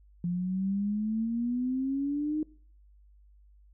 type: exponential sweep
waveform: sine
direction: up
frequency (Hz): 172.8 to 311.1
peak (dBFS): -27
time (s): 0.24-2.43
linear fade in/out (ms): 2
effects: noise-tail reverb RT60 0.5 s tail -22 dB re dry + added 50 Hz sine -55 dBFS peak until 3.73 s